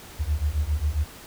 sine beating tone pair, 70.9 / 78.3 Hz, C#2 / D#2, +40 / +11 cents, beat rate 7.4 Hz, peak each -25 / -25 dBFS, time 0.19-1.05 s, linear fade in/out 20 ms, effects pink hiss -44 dBFS RMS until 1.26 s

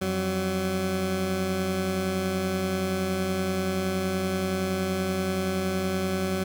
20% pulse tone pair together, 89 / 188.58 Hz, F2 / F#3, +33 / +33 cents, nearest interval octave + minor second, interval 1300 cents, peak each -28 / -21 dBFS, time 0.01-6.44 s, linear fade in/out 10 ms, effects none

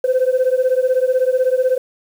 sine beating tone pair, 506 / 522 Hz, B4 / C5, +42 / -4 cents, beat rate 16 Hz, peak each -14 / -15 dBFS, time 0.04-1.78 s, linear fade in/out 5 ms, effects tanh soft clip ceiling -9 dBFS + 7-bit

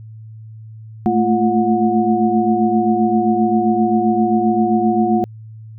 sine tone cluster, 217.4 / 225 / 346.1 / 729 Hz, A3 / A3 / F4 / F#5, -21 / +39 / -16 / -26 cents, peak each -18 dBFS, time 1.06-5.24 s, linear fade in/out 0 ms, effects added 110 Hz sine -33 dBFS peak until 5.78 s

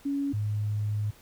sine tone pair in turn, 280.5 / 105.07 Hz, C#4 / G#2, +21 / +21 cents, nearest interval octave + perfect fourth, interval 1700 cents, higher first, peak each -26 dBFS, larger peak neither, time 0.05-0.33 / 0.33-1.11 s, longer second, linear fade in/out 10 ms, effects pink hiss -56 dBFS RMS until 1.21 s

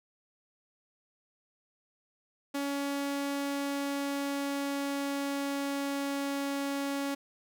sawtooth tone with pitch glide, 281.1 to 279.2 Hz, C#4 to C#4, +24 to +13 cents, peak -27 dBFS, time 2.54-7.15 s, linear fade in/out 10 ms, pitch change -11 cents, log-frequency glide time 3.45-6.58 s, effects none

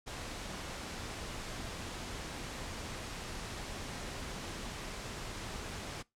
pink noise, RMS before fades -42 dBFS, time 0.06-6.03 s, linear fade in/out 20 ms, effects noise-tail reverb RT60 0.2 s tail -22 dB re dry + low-pass 8000 Hz 12 dB/octave

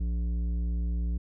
sine tone with tanh clipping, 58.5 Hz, A#1, 7 cents sharp, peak -28 dBFS, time 0-1.18 s, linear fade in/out 10 ms, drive 10 dB, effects none

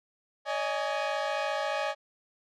sawtooth chord, C# suspended second, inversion none, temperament equal with one note detuned, 568 / 622.3 / 830.6 Hz, C#5 / D#5 / G#5, +42 / 0 / 0 cents, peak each -29 dBFS, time 0.45-1.95 s, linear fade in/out 50 ms, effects low-pass 4000 Hz 12 dB/octave

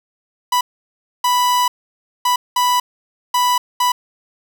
45% pulse tone bursts at uneven times, 987.8 Hz, B5, in tune, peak -13 dBFS, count 6, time 0.52-0.61 / 1.24-1.68 / 2.25-2.36 / 2.56-2.8 / 3.34-3.58 / 3.8-3.92 s, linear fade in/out 5 ms, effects none

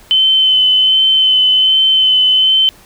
sine tone with vibrato, 3055 Hz, G7, 45 cents flat, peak -7 dBFS, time 0.11-2.69 s, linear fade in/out 0 ms, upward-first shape sine, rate 1.3 Hz, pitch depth 15 cents each way, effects pink hiss -43 dBFS RMS until 2.85 s

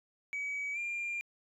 sine tone with pitch glide, 2274 to 2393 Hz, C#7 to D7, +44 to +32 cents, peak -32 dBFS, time 0.33-1.21 s, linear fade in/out 0 ms, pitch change +88 cents, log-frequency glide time 0.73-0.78 s, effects tanh soft clip ceiling -32 dBFS

